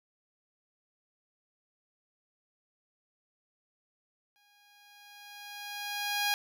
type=tone with exponential growth; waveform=10% pulse; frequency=820 Hz; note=G#5; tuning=22 cents flat; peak=-18 dBFS; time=4.36-6.34 s; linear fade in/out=0 ms; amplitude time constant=430 ms; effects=none